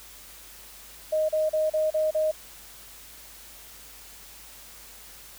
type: tone bursts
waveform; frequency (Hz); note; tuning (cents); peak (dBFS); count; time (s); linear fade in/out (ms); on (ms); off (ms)
sine; 622.3; D#5; 0; -21; 6; 1.12-2.315; 10; 170; 35
effects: added 50 Hz sine -56 dBFS peak until 5.38 s + white hiss -47 dBFS RMS until 5.38 s